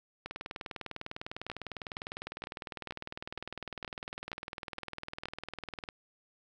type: two click trains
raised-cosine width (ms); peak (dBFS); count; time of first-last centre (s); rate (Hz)
0.3; -23 / -23; 113 / 9; 0.26-5.888 / 1.5-5.256; 19.9 / 2.13
effects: none